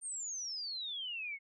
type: exponential sweep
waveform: sine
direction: down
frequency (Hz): 8970 to 2147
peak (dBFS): -38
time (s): 0.01-1.39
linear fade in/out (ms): 50
effects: none